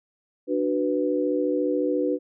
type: chord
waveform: sine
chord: B minor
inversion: first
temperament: just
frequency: 296.3 / 370.4 / 493.9 Hz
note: D4 / F#4 / B4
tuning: +15 / +2 / 0 cents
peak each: -25 / -27 / -25 dBFS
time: 0.47-2.19 s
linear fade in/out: 50 ms
effects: none